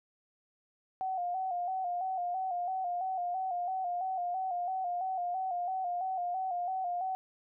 sine tone with vibrato, 731 Hz, F#5, 21 cents flat, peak -31 dBFS, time 1.01-7.15 s, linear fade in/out 0 ms, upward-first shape square, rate 3 Hz, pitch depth 58 cents each way, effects none

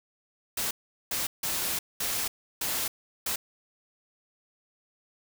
white noise bursts at uneven times, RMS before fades -30 dBFS, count 6, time 0.57-0.71 / 1.11-1.27 / 1.43-1.79 / 2-2.28 / 2.61-2.88 / 3.26-3.36 s, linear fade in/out 5 ms, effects none

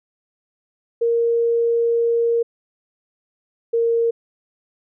sine tone pair in turn, 466.2 / 463.2 Hz, A#4 / A#4, 0 / -11 cents, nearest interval unison, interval 11 cents, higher first, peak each -15 / -15 dBFS, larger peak neither, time 1.01-2.43 / 3.73-4.11 s, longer first, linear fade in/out 10 ms, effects none

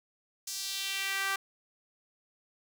sawtooth tone with high-pass filter sweep, 390.4 Hz, G4, 7 cents flat, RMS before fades -34 dBFS, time 0.47-1.36 s, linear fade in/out 5 ms, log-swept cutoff 6000 to 1300 Hz, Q 1.8, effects none

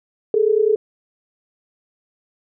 sine tone pair together, 415.3 / 445.4 Hz, G#4 / A4, 0 / +21 cents, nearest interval minor second, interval 121 cents, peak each -16 dBFS, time 0.34-0.76 s, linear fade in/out 2 ms, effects none

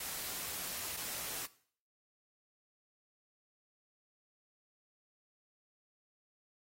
white noise with dropouts, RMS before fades -41 dBFS, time 0-1.46 s, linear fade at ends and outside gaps 5 ms, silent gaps 0.967-0.971 s, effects noise-tail reverb RT60 0.5 s tail -17 dB re dry + AAC 48 kbps

